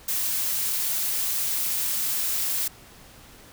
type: noise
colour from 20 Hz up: blue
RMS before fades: -26 dBFS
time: 0.08-2.68 s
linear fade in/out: 5 ms
effects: pink hiss -49 dBFS RMS until 3.52 s